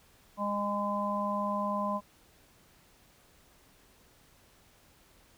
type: harmonic tone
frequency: 204.4 Hz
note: G#3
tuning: 27 cents flat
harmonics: 1 / 3 / 4 / 5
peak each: -34 / -35 / -42 / -32 dBFS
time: 0.37-2.01 s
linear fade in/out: 50 ms
effects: pink hiss -62 dBFS RMS until 5.37 s